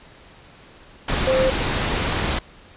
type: tone in noise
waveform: sine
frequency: 523.3 Hz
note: C5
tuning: in tune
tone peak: -16 dBFS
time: 1.27-1.5 s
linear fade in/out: 5 ms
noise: pink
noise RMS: -22 dBFS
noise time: 1.08-2.39 s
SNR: +3 dB
effects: pink hiss -47 dBFS RMS until 2.76 s + resampled to 8000 Hz